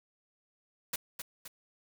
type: noise with echo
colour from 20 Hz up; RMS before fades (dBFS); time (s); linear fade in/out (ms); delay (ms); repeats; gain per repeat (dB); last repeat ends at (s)
white; -34; 0.93-0.96; 5; 260; 2; -6; 1.48
effects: none